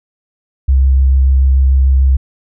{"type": "tone with vibrato", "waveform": "sine", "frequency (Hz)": 66.5, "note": "C2", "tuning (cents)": 29, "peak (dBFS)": -6, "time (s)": [0.68, 2.17], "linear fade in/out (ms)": 10, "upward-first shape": "sine", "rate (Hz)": 6.8, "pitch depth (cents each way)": 13, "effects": []}